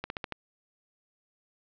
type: slowing click train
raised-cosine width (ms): 0.3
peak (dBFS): -17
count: 5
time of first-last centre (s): 0.04-0.323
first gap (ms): 61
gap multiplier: 1.1
effects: low-pass 4000 Hz 12 dB/octave